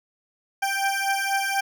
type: beating tone pair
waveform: 20% pulse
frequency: 784 / 788.1 Hz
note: G5 / G5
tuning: 0 / +9 cents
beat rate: 4.1 Hz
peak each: -20 / -21 dBFS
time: 0.62-1.61 s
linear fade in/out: 10 ms
effects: none